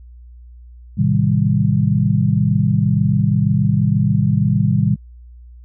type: chord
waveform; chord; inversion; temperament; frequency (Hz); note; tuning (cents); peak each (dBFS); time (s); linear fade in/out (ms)
sine; A half-diminished seventh; none; just; 110 / 132 / 158.4 / 198; A2 / C3 / Eb3 / G3; 0 / +16 / +31 / +18; -18; 0.97-4.96; 20
effects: added 60 Hz sine -37 dBFS peak until 5.64 s